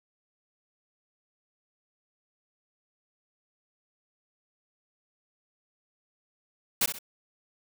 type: noise with echo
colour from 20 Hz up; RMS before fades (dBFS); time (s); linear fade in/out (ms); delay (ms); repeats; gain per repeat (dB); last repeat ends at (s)
white; -24; 6.81-6.86; 5; 64; 2; -9; 6.988
effects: none